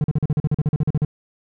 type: tone bursts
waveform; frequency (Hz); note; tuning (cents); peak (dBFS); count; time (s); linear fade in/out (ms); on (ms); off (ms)
triangle; 150; D3; +37; -13; 15; 0.01-1.049; 2; 31; 41
effects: none